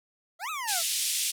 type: exponential two-way sweep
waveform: 25% pulse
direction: up then down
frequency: 630 to 1318.5 to 630 Hz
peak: -28 dBFS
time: 0.39-0.83 s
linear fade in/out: 50 ms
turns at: 0.5 s
type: band-pass noise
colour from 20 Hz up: white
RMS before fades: -29 dBFS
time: 0.67-1.32 s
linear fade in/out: 20 ms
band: 2600 to 11000 Hz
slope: 24 dB/octave
effects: none